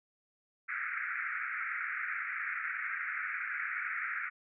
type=band-pass noise; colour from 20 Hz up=pink; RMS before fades=-37 dBFS; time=0.68-4.3 s; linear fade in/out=20 ms; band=1300 to 2300 Hz; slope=96 dB/octave; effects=none